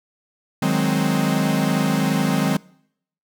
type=chord; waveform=45% pulse; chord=Ab dominant seventh; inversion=second; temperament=equal; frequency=155.56 / 185 / 207.7 / 261.6 Hz; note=Eb3 / Gb3 / Ab3 / C4; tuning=0 / 0 / 0 / 0 cents; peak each=-23 dBFS; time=0.62-2.57 s; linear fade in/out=5 ms; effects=noise-tail reverb RT60 0.7 s tail -24 dB re dry